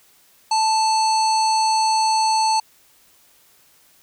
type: harmonic tone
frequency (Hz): 880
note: A5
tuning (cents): 0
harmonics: 1 / 3 / 5 / 7 / 9 / 10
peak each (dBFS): -16 / -33 / -24 / -30 / -34 / -36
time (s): 0.51-2.6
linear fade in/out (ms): 5
effects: white hiss -55 dBFS RMS until 4.02 s